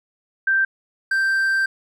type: tone pair in turn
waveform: sine / triangle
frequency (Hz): 1568 / 1568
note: G6 / G6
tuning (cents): 0 / 0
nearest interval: unison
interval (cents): 0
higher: neither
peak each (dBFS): -15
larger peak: neither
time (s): 0.47-0.65 / 1.11-1.66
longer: second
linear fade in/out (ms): 5
effects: none